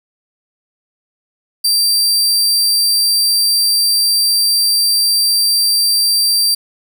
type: tone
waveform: sawtooth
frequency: 4699 Hz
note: D8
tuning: in tune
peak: -8 dBFS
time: 1.64-6.55 s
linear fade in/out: 10 ms
effects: none